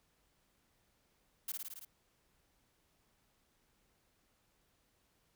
blue noise with echo, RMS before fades -39 dBFS, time 1.48-1.52 s, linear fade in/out 5 ms, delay 55 ms, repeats 6, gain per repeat -2 dB, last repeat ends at 1.85 s, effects pink hiss -75 dBFS RMS until 5.35 s

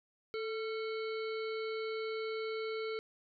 harmonic tone with a mistuned harmonic, 440 Hz, A4, in tune, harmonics 1 / 3 / 5 / 7 / 9 / 10, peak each -36 / -46 / -46 / -54 / -53 / -53 dBFS, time 0.34-2.99 s, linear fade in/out 0 ms, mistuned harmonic 3, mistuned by +58 cents, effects none

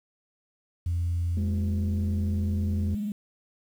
sine tone, 86 Hz, F2, 26 cents flat, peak -23 dBFS, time 0.86-2.95 s, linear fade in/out 5 ms
sine tone with vibrato, 207.7 Hz, G#3, in tune, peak -27 dBFS, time 1.37-3.12 s, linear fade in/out 2 ms, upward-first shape triangle, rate 20 Hz, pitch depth 83 cents each way
effects tanh soft clip ceiling -21 dBFS + 9-bit

